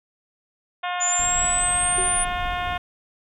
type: harmonic tone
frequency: 357 Hz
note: F4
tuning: 38 cents sharp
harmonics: 2 / 3 / 4 / 5 / 6 / 7 / 8 / 9 / 10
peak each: -27 / -31 / -33 / -35 / -37 / -38 / -39 / -40 / -41 dBFS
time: 0.83-2.78 s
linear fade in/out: 10 ms
type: exponential sweep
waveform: sine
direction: up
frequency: 6970 to 9450 Hz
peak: -20 dBFS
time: 1-2.25 s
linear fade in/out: 20 ms
type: noise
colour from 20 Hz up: brown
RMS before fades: -33 dBFS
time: 1.19-2.78 s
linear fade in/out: 2 ms
type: tone with exponential decay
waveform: sine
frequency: 370 Hz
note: F#4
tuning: in tune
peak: -25 dBFS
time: 1.98-2.3 s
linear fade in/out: 2 ms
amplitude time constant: 68 ms
effects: none